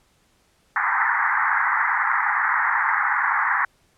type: band-pass noise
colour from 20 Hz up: white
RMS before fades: -21 dBFS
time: 0.76-3.65 s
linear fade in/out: 2 ms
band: 810 to 2000 Hz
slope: 96 dB/octave
effects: pink hiss -62 dBFS RMS until 3.97 s + low-pass 11000 Hz 12 dB/octave